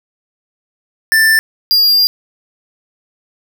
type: tone pair in turn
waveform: square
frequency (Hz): 1774 / 4801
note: A6 / D8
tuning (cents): +14 / +37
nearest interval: octave + perfect fourth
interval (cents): 1723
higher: second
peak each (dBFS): -8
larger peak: neither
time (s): 1.12-1.39 / 1.71-2.07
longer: second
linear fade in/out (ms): 0
effects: none